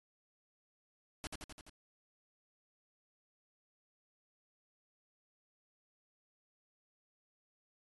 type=noise with echo; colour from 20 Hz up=pink; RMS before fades=-41 dBFS; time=1.24-1.27 s; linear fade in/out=0 ms; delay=85 ms; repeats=5; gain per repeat=-3 dB; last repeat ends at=1.695 s; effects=AAC 32 kbps